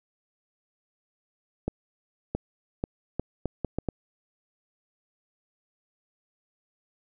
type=accelerating click train; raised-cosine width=2 ms; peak=-14 dBFS; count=8; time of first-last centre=1.68-3.887 s; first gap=670 ms; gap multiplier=0.73; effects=none